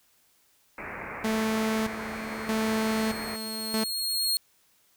white low-pass noise, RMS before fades -38 dBFS, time 0.78-3.36 s, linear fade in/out 2 ms, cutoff 2400 Hz, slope 96 dB/octave
sawtooth tone with tremolo, 220 Hz, A3, in tune, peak -21 dBFS, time 1.24-3.84 s, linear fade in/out 5 ms, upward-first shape square, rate 0.8 Hz, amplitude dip 70%
sawtooth tone with exponential growth, 4277 Hz, C8, 37 cents sharp, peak -20 dBFS, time 1.47-4.37 s, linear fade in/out 0 ms, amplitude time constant 630 ms
effects white hiss -65 dBFS RMS until 4.96 s

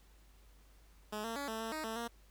10% pulse tone with pitch steps, 212 / 227.9 / 283 / 222.2 / 224.6 / 311.8 / 223.1 / 234.2 Hz, G#3 / A#3 / C#4 / A3 / A3 / D#4 / A3 / A#3, +36 / -39 / +36 / +17 / +36 / +4 / +24 / +8 cents, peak -30 dBFS, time 1.12-2.08 s, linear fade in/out 10 ms, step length 120 ms, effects added 50 Hz sine -60 dBFS peak until 2.3 s + pink hiss -68 dBFS RMS until 2.3 s

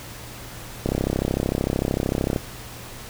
click train, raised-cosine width 2 ms, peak -8 dBFS, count 51, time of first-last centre 0.86-2.362 s, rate 33.3 Hz, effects added 117 Hz sine -43 dBFS peak until 3.09 s + pink hiss -39 dBFS RMS until 3.09 s

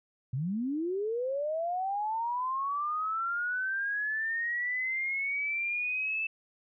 sine linear sweep, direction up, 118.5 to 2646 Hz, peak -29 dBFS, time 0.33-6.27 s, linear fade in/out 5 ms, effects none

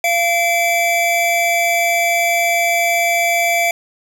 square tone pair together, 687.4 / 2312 Hz, F5 / D7, -28 / -28 cents, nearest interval octave + major sixth, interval 2100 cents, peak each -17 dBFS, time 0.04-3.71 s, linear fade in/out 2 ms, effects none

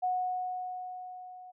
sine tone with level ramp, 733 Hz, F#5, 16 cents flat, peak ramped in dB -26 to -46 dBFS, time 0.02-1.52 s, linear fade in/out 20 ms, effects none

